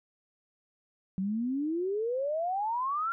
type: exponential sweep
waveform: sine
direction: up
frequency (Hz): 184.2 to 1396.9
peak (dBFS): -28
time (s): 1.18-3.12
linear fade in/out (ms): 0
effects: none